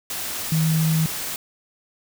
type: tone in noise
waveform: sine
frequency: 159.3 Hz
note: D#3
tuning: 41 cents sharp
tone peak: -17 dBFS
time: 0.52-1.06 s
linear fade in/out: 2 ms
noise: white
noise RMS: -29 dBFS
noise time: 0.1-1.36 s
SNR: +9 dB
effects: none